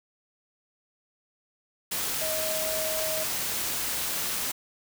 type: tone in noise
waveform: sine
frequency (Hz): 631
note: D#5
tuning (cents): +24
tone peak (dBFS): -31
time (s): 2.21-3.24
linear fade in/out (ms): 10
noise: white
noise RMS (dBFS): -30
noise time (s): 1.91-4.52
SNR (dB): -4
effects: none